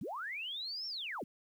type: linear two-way sweep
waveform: sine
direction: up then down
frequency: 121.9 to 5500 to 121.9 Hz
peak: -38 dBFS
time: 0.01-1.24 s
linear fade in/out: 5 ms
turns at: 0.87 s
effects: 11-bit